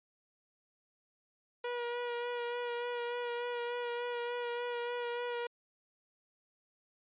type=tone with vibrato; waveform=sawtooth; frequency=481.2 Hz; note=B4; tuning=45 cents flat; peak=-31 dBFS; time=1.64-5.47 s; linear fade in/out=5 ms; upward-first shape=sine; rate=3.4 Hz; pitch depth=19 cents each way; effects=resampled to 8000 Hz